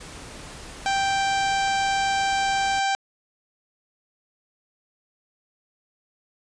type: noise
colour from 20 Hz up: pink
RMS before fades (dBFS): -40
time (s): 0-2.8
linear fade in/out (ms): 10
type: harmonic tone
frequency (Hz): 784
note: G5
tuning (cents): 0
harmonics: 1 / 2 / 3 / 4 / 5 / 6 / 7 / 8 / 9 / 10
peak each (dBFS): -22 / -28 / -32 / -34 / -36 / -38 / -39 / -40 / -41 / -42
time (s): 0.86-2.95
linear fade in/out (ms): 0
effects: resampled to 22050 Hz